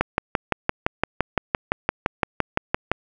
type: click train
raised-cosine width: 0.5 ms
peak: -3 dBFS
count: 18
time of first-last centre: 0.01-2.916 s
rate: 5.85 Hz
effects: none